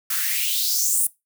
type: noise with high-pass filter sweep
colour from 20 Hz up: blue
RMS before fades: -22 dBFS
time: 0.1-1.07 s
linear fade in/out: 5 ms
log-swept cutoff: 1300 to 10000 Hz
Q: 4.2
effects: noise-tail reverb RT60 0.2 s tail -20 dB re dry